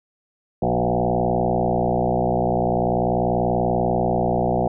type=tone with frequency modulation; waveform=sine; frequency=437.6 Hz; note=A4; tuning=9 cents flat; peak=-17 dBFS; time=0.62-4.68 s; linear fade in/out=5 ms; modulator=60.4 Hz; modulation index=5.7; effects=none